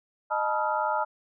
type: tone cluster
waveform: sine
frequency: 616 / 866 / 964 / 1264 / 1380 Hz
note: D#5 / A5 / B5 / D#6 / F6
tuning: -17 / -28 / -42 / +27 / -21 cents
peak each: -31 / -28 / -31 / -33 / -32 dBFS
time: 0.3-1.05 s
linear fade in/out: 20 ms
effects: none